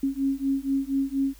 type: beating tone pair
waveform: sine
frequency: 270.6 / 274.8 Hz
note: C#4 / C#4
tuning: -42 / -15 cents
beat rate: 4.2 Hz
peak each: -26 dBFS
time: 0.03-1.34 s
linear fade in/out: 5 ms
effects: added 48 Hz sine -48 dBFS peak until 1.39 s + white hiss -55 dBFS RMS until 1.39 s